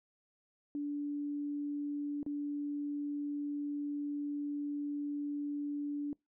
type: tone with dropouts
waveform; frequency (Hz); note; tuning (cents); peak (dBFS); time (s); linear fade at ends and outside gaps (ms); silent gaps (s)
sine; 290; D4; -22; -34; 0.75-6.13; 1; 2.23-2.263
effects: noise-tail reverb RT60 0.2 s tail -26 dB re dry